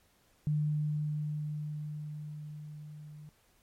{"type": "tone with level ramp", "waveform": "sine", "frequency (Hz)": 150.5, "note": "D3", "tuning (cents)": 43, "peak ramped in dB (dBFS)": [-26, -46], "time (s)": [0.47, 3.29], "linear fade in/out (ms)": 0, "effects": ["pink hiss -68 dBFS RMS until 3.62 s", "MP3 64 kbps"]}